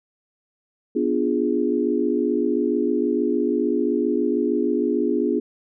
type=chord; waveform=sine; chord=B diminished seventh; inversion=none; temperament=equal; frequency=246.9 / 293.7 / 349.2 / 415.3 Hz; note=B3 / D4 / F4 / Ab4; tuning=0 / 0 / 0 / 0 cents; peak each=-24 dBFS; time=0.95-5.4 s; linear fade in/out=10 ms; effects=none